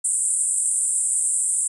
pink band-pass noise, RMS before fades -22 dBFS, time 0.04-1.68 s, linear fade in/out 10 ms, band 7900 to 9500 Hz, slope 96 dB/octave, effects none

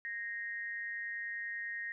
sine tone with amplitude modulation, 1864.7 Hz, A#6, in tune, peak -34 dBFS, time 0.05-1.92 s, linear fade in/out 0 ms, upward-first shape sine, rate 210 Hz, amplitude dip 70%, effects none

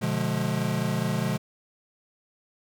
square chord, B diminished seventh, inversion none, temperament just, 123.47 / 148.16 / 177.8 / 213.4 Hz, B2 / D3 / F3 / Ab3, 0 / +16 / +31 / +47 cents, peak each -31 dBFS, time 0.01-1.38 s, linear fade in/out 20 ms, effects none

